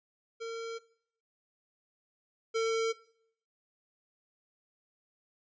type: tone pair in turn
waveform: square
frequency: 456.9 / 450.9 Hz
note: A#4 / A4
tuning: -35 / +42 cents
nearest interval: unison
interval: 23 cents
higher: first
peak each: -37 / -28 dBFS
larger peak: second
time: 0.4-0.79 / 2.54-2.93 s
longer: neither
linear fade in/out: 20 ms
effects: noise-tail reverb RT60 0.6 s tail -19 dB re dry + resampled to 16000 Hz